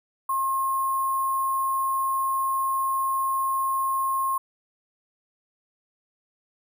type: tone with sample-and-hold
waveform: sine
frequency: 1070 Hz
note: C6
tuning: 38 cents sharp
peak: -22 dBFS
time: 0.29-4.38 s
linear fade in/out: 5 ms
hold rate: 11025 Hz
effects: none